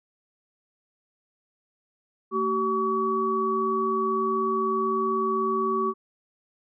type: tone cluster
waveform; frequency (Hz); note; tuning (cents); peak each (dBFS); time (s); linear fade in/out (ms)
sine; 224.6 / 381.6 / 1134; A3 / G4 / C#6; +36 / -47 / +39; -31 / -26 / -25; 2.31-5.94; 50
effects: none